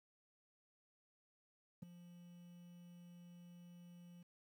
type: tone with ADSR envelope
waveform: triangle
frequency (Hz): 174.5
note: F3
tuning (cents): -1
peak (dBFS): -40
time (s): 1.82-4.23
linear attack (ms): 10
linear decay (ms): 6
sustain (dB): -14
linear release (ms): 6
effects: 12-bit